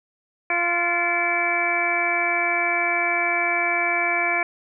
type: harmonic tone with a mistuned harmonic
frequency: 346.7 Hz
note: F4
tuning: 13 cents flat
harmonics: 1 / 2 / 3 / 4 / 5 / 6 / 7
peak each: -32 / -26 / -30 / -31 / -28 / -33 / -22 dBFS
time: 0.5-4.43 s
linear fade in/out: 2 ms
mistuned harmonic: 7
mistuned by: -88 cents
effects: none